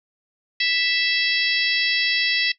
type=harmonic tone; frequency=659.3 Hz; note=E5; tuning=in tune; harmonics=3 / 4 / 5 / 6 / 7 / 8; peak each=-24 / -25 / -26 / -27 / -27 / -28 dBFS; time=0.6-2.52 s; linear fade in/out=5 ms; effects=noise-tail reverb RT60 0.1 s tail -17 dB re dry